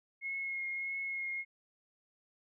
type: tone with vibrato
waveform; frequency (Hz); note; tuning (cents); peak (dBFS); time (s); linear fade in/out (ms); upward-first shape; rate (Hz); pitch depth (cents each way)
sine; 2162; C#7; -44; -35; 0.21-1.45; 50; triangle; 1.6; 18
effects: none